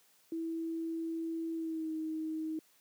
sine tone with pitch glide, 327.9 to 315.8 Hz, E4 to D#4, -9 to +26 cents, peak -34 dBFS, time 0.32-2.59 s, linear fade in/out 2 ms, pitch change -65 cents, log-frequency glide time 1.54-1.92 s, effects white hiss -67 dBFS RMS until 2.8 s + high-pass 150 Hz 12 dB/octave

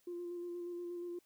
sine tone with vibrato, 349.2 Hz, F4, in tune, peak -39 dBFS, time 0.07-1.19 s, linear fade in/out 5 ms, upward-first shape square, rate 8.4 Hz, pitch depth 15 cents each way, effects tanh soft clip ceiling -36 dBFS + white hiss -73 dBFS RMS until 1.25 s

